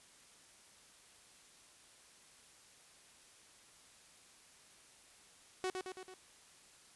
sawtooth tone with echo, 372.4 Hz, F#4, 11 cents sharp, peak -31 dBFS, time 5.64-5.7 s, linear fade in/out 0 ms, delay 110 ms, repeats 4, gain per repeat -4 dB, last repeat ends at 6.14 s, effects white hiss -62 dBFS RMS until 6.95 s + resampled to 24000 Hz

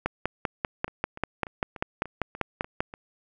two click trains, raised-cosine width 0.5 ms, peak -24 / -10 dBFS, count 8 / 15, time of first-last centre 0.88-2.939 / 0.06-2.805 s, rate 3.4 / 5.1 Hz, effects none

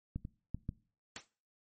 clicks, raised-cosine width 5 ms, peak -25 / -29 / -25 / -24 dBFS, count 4, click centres 0.16 / 0.251 / 0.546 / 0.691 s
white noise with exponential decay, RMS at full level -38 dBFS, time 1.16-1.27 s, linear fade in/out 1 ms, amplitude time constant 23 ms
effects noise-tail reverb RT60 0.4 s tail -21 dB re dry + MP3 32 kbps

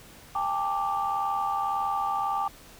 sine chord, G suspended second, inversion none, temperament equal with one note detuned, 798.2 / 880 / 1174.7 Hz, G5 / A5 / D6, +31 / 0 / 0 cents, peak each -28 / -31 / -28 dBFS, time 0.35-2.48 s, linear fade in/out 5 ms, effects tanh soft clip ceiling -18 dBFS + pink hiss -50 dBFS RMS until 2.79 s

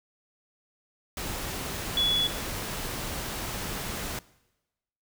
sine tone in noise, 3401 Hz, G#7, 40 cents sharp, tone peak -22 dBFS, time 1.97-2.27 s, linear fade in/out 2 ms, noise pink, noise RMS -34 dBFS, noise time 1.17-4.19 s, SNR +9 dB, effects noise-tail reverb RT60 1.0 s tail -21 dB re dry

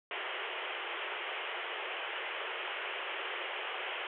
white band-pass noise, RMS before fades -39 dBFS, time 0.11-4.07 s, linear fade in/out 2 ms, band 350 to 3200 Hz, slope 96 dB/octave, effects none

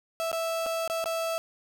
35% pulse tone with dropouts, 658 Hz, E5, 3 cents flat, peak -26 dBFS, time 0.2-1.38 s, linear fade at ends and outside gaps 0 ms, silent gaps 0.316-0.329 / 0.661-0.665 / 0.877-0.899 / 1.041-1.058 s, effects none

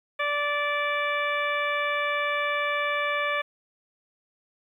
harmonic tone, 583 Hz, D5, 13 cents flat, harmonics 1 / 2 / 3 / 4 / 5 / 6, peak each -30 / -29 / -30 / -30 / -40 / -39 dBFS, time 0.19-3.42 s, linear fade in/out 10 ms, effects 10-bit

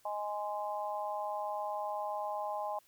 harmonic tone, 207.7 Hz, G#3, in tune, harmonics 3 / 4 / 5, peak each -39 / -37 / -41 dBFS, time 0.05-2.79 s, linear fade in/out 5 ms, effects white hiss -67 dBFS RMS until 2.87 s

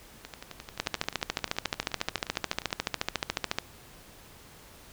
two click trains, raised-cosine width 0.2 ms, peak -9 / -22 dBFS, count 40 / 29, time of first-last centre 0.8-3.586 / 0.25-2.706 s, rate 14 / 11.4 Hz, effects pink hiss -52 dBFS RMS until 4.92 s

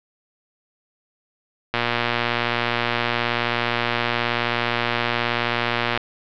click train, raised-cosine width 0.3 ms, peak -4 dBFS, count 505, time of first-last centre 1.74-5.975 s, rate 119 Hz, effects low-pass 4000 Hz 12 dB/octave

